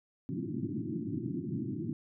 white band-pass noise, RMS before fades -36 dBFS, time 0.29-1.93 s, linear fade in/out 0 ms, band 100 to 350 Hz, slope 96 dB/octave, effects none

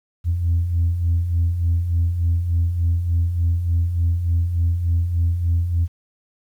sine beating tone pair, 82.41 / 85.81 Hz, E2 / F2, 0 / -30 cents, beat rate 3.4 Hz, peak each -24 / -16 dBFS, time 0.24-5.88 s, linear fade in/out 50 ms, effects tanh soft clip ceiling -12 dBFS + 9-bit

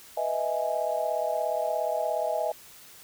sine chord, E major seventh, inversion second, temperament equal, 493.9 / 622.3 / 659.3 / 830.6 Hz, B4 / D#5 / E5 / G#5, 0 / 0 / 0 / 0 cents, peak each -35 / -29 / -30 / -32 dBFS, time 0.17-2.52 s, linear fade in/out 5 ms, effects white hiss -50 dBFS RMS until 3.03 s

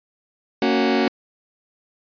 sawtooth chord, F# major, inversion first, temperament just, 231.2 / 277.5 / 370 Hz, A#3 / C#4 / F#4, -14 / +2 / 0 cents, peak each -17 dBFS, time 0.62-1.08 s, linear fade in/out 2 ms, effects resampled to 11025 Hz

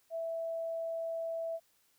sine tone, 659.3 Hz, E5, in tune, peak -34 dBFS, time 0.1-1.6 s, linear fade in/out 50 ms, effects white hiss -71 dBFS RMS until 1.98 s

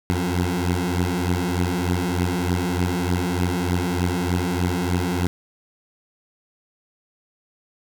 15% pulse beating tone pair, 87.3 / 90.6 Hz, F2 / F#2, 0 / -36 cents, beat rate 3.3 Hz, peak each -17 dBFS, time 0.1-5.27 s, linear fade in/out 0 ms, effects none

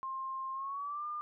sine tone with pitch glide, 1060 to 1203.6 Hz, C6 to D6, +22 to +42 cents, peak -36 dBFS, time 0.03-1.21 s, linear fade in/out 0 ms, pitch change +220 cents, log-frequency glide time 0.53-1.06 s, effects none

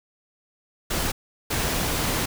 pink noise bursts at uneven times, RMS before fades -25 dBFS, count 2, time 0.9-1.12 / 1.5-2.26 s, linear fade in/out 10 ms, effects none

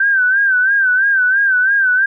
sine tone with vibrato, 1554 Hz, G6, 16 cents flat, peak -10 dBFS, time 0-2.06 s, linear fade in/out 5 ms, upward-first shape sine, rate 3 Hz, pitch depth 87 cents each way, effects none

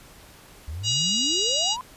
sine exponential sweep, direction up, 70.8 to 1046.5 Hz, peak -30 dBFS, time 0.68-1.81 s, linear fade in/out 0 ms
harmonic tone, 957 Hz, A#5, 45 cents sharp, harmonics 3 / 4 / 5 / 6 / 7 / 8, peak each -25 / -27 / -29 / -31 / -32 / -33 dBFS, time 0.83-1.77 s, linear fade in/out 50 ms
effects pink hiss -49 dBFS RMS until 1.96 s + resampled to 32000 Hz

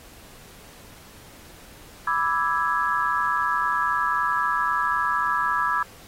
sine chord, E dominant seventh, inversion second, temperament equal, 987.8 / 1174.7 / 1318.5 / 1661.2 Hz, B5 / D6 / E6 / G#6, 0 / 0 / 0 / 0 cents, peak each -26 dBFS, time 2.07-5.83 s, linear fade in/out 5 ms, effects pink hiss -48 dBFS RMS until 6.07 s + AAC 48 kbps

